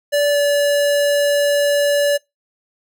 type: tone with pitch glide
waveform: square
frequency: 580 to 575.7 Hz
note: D5 to D5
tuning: -22 to -35 cents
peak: -14 dBFS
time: 0.12-2.18 s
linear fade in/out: 20 ms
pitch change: -13 cents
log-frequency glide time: 0.32-0.37 s
effects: noise-tail reverb RT60 0.2 s tail -25 dB re dry